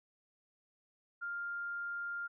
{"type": "tone", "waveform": "sine", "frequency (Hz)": 1400, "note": "F6", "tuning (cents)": 4, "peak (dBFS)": -37, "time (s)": [1.21, 2.28], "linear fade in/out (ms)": 20, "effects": []}